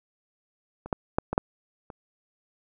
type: clicks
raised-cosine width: 1 ms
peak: -24 / -11 / -8 / -14 / -6 / -26 dBFS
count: 6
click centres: 0.86 / 0.928 / 1.185 / 1.33 / 1.379 / 1.902 s
effects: none